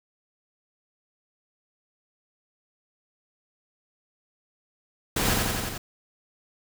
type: noise with echo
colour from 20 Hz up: pink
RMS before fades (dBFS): -25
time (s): 5.16-5.34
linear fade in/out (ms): 5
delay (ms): 88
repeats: 5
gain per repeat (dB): -2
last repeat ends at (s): 5.78
effects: none